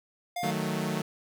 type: tone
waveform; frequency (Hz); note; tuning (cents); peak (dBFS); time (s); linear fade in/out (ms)
square; 706; F5; +19; -31; 0.36-0.51; 5
type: chord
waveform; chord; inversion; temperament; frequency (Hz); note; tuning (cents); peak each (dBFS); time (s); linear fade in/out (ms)
sawtooth; D# diminished; none; equal; 155.56 / 185 / 220; D#3 / F#3 / A3; 0 / 0 / 0; -29; 0.43-1.02; 5
effects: none